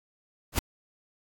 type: noise with exponential growth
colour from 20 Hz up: pink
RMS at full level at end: -18 dBFS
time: 0.52-0.59 s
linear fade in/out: 5 ms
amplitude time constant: 15 ms
effects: AAC 64 kbps